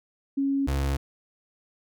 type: tone pair in turn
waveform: sine / 35% pulse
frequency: 275.6 / 68.9 Hz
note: C#4 / C#2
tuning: -10 / -10 cents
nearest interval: 2 octaves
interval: 2400 cents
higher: first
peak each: -22 dBFS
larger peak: neither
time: 0.37-0.67 / 0.67-0.97 s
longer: neither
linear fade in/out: 10 ms
effects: none